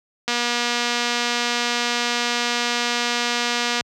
click train, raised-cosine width 0.2 ms, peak -5 dBFS, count 848, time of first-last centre 0.28-3.809 s, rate 240 Hz, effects high-pass 80 Hz 12 dB/octave

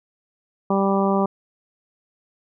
harmonic tone, 196 Hz, G3, in tune, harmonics 1 / 2 / 3 / 4 / 5 / 6, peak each -20 / -23 / -25 / -26 / -27 / -28 dBFS, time 0.7-1.26 s, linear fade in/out 5 ms, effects none

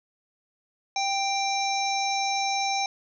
harmonic tone with a mistuned harmonic, 787 Hz, G5, 7 cents sharp, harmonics 1 / 3 / 5 / 7 / 8, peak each -26 / -31 / -33 / -34 / -35 dBFS, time 0.96-2.86 s, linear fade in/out 2 ms, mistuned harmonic 7, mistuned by -15 cents, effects none

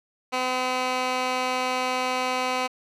15% pulse tone with band-pass filter, 254.6 Hz, C4, 47 cents flat, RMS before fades -26 dBFS, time 0.32-2.68 s, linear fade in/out 20 ms, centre 2000 Hz, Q 0.59, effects none

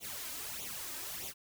white noise with flanger, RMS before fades -42 dBFS, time 0-1.34 s, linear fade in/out 50 ms, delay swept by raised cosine 0.29 to 3.29 ms, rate 1.6 Hz, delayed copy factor +0.75, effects none

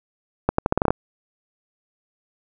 accelerating click train, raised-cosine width 1 ms, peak -3 dBFS, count 9, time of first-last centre 0.49-0.905 s, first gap 94 ms, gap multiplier 0.82, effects none

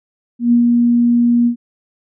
sine tone with ADSR envelope, 238.4 Hz, A#3, 39 cents sharp, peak -7 dBFS, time 0.39-1.56 s, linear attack 130 ms, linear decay 110 ms, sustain -2 dB, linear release 95 ms, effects none

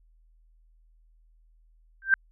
sine tone with exponential growth, 1568 Hz, G6, in tune, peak -12 dBFS, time 2.02-2.14 s, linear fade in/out 1 ms, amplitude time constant 26 ms, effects added 40 Hz sine -57 dBFS peak until 2.31 s

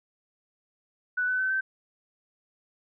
sine tone with pitch steps, 1485 / 1505.7 / 1526.7 / 1548.1 Hz, F#6 / F#6 / G6 / G6, +6 / +30 / -46 / -22 cents, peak -24 dBFS, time 1.17-1.61 s, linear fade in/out 10 ms, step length 110 ms, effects none

